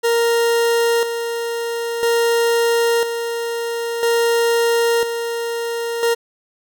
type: tone with tremolo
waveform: 40% pulse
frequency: 466.2 Hz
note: A#4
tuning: in tune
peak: -13 dBFS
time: 0.03-6.15 s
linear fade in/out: 20 ms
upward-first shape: square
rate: 0.5 Hz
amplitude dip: 55%
effects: none